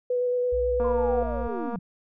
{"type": "tone with vibrato", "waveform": "sine", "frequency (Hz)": 493.9, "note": "B4", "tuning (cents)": 0, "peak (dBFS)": -22, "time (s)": [0.1, 1.23], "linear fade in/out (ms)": 5, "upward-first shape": "square", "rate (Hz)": 9, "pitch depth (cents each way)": 9}
{"type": "tone with pitch glide", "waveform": "sine", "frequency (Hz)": [61.74, 60.09], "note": ["B1", "B1"], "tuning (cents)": [0, -47], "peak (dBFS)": -30, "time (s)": [0.52, 1.48], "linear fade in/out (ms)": 10, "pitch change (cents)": -47, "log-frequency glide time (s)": [0.94, 1.15]}
{"type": "click train", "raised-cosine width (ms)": 1, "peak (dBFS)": -21, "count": 227, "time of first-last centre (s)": [0.8, 1.758], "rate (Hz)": 236}
{"type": "linear sweep", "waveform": "sine", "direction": "down", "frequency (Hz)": [1046.5, 165.4], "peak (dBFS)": -31, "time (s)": [0.84, 1.79], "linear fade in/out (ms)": 5}
{"effects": []}